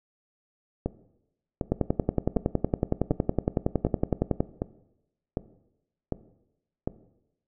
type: two click trains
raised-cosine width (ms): 2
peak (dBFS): -9 / -13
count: 30 / 9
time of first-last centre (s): 1.72-4.405 / 0.86-6.875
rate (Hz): 10.8 / 1.33
effects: noise-tail reverb RT60 0.9 s tail -17 dB re dry